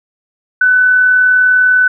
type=tone with amplitude modulation; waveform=sine; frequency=1500 Hz; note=F#6; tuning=23 cents sharp; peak=-5 dBFS; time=0.61-1.88 s; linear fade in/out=5 ms; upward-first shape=sine; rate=40 Hz; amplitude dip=25%; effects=none